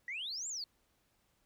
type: exponential two-way sweep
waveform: sine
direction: up then down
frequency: 1900 to 7630 to 4276 Hz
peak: -37 dBFS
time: 0.08-0.64 s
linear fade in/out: 2 ms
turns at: 0.48 s
effects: tanh soft clip ceiling -33 dBFS + pink hiss -75 dBFS RMS until 1.45 s